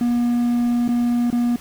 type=tone with dropouts; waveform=triangle; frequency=240 Hz; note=B3; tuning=49 cents flat; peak=-14 dBFS; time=0.01-1.56 s; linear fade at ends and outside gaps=2 ms; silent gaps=0.879-0.889 / 1.303-1.327 s; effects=pink hiss -42 dBFS RMS until 1.6 s